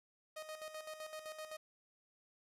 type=tone with tremolo; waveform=sawtooth; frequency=622.3 Hz; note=D#5; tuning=in tune; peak=-40 dBFS; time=0.36-1.57 s; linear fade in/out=10 ms; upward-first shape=square; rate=7.8 Hz; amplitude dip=60%; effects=resampled to 32000 Hz + 11-bit